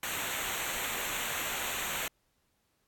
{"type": "noise with comb filter", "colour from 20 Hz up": "pink", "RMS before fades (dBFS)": -35, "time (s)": [0.03, 2.08], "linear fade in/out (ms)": 2, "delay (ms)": 0.2, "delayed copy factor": -0.85, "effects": ["pink hiss -75 dBFS RMS until 2.87 s", "AAC 64 kbps"]}